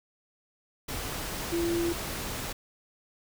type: tone in noise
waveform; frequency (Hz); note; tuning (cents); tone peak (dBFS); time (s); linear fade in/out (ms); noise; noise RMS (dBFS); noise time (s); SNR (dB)
sine; 340; F4; -46; -26; 1.52-1.93; 10; pink; -35; 0.88-2.53; +6
effects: none